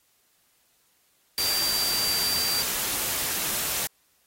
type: tone in noise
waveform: sine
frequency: 4700 Hz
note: D8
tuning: 1 cent sharp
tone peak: -25 dBFS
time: 1.38-2.62 s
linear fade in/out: 0 ms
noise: white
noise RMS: -28 dBFS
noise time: 1.38-3.87 s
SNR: 0 dB
effects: white hiss -66 dBFS RMS until 4.26 s + AAC 48 kbps